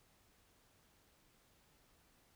silence, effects pink hiss -71 dBFS RMS until 2.35 s

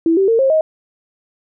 sine tone with pitch steps, 329.6 / 387.5 / 455.5 / 535.4 / 629.4 Hz, E4 / G4 / A#4 / C5 / D#5, 0 / -20 / -40 / +40 / +20 cents, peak -10 dBFS, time 0.06-0.61 s, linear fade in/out 2 ms, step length 110 ms, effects none

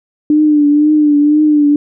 sine tone with vibrato, 297.9 Hz, D4, 25 cents sharp, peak -6 dBFS, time 0.3-1.76 s, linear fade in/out 2 ms, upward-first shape triangle, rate 2 Hz, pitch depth 52 cents each way, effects none

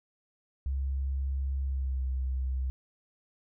sine tone with pitch glide, 67.6 to 64.92 Hz, C#2 to C2, -43 to -13 cents, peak -28 dBFS, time 0.66-2.7 s, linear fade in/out 0 ms, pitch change -70 cents, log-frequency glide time 1.64-2.03 s, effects none

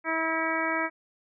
harmonic tone, 323.4 Hz, E4, 33 cents flat, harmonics 1 / 2 / 3 / 4 / 5 / 6 / 7, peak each -33 / -33 / -33 / -33 / -33 / -33 / -33 dBFS, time 0.04-0.9 s, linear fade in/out 50 ms, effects none

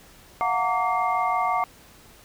sine tone cluster, 687 / 733 / 915 / 1153 / 2119 Hz, F5 / F#5 / A#5 / D6 / C7, -29 / -16 / -32 / -32 / +21 cents, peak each -33 / -25 / -27 / -25 / -33 dBFS, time 0.41-1.64 s, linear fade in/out 0 ms, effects pink hiss -51 dBFS RMS until 2.24 s

